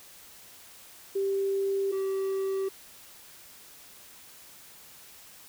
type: tone pair in turn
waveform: sine / triangle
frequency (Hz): 391.9 / 386.5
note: G4 / G4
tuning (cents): 0 / -24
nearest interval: unison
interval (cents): 24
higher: first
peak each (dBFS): -25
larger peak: neither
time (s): 1.15-1.92 / 1.92-2.69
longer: neither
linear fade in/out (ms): 10
effects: white hiss -51 dBFS RMS until 5.48 s